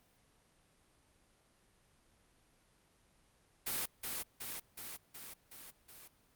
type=noise with echo; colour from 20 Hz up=white; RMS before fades=-37 dBFS; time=3.66-3.86 s; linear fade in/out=10 ms; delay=370 ms; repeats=6; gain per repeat=-3 dB; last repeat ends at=6.08 s; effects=pink hiss -70 dBFS RMS until 6.35 s + Opus 32 kbps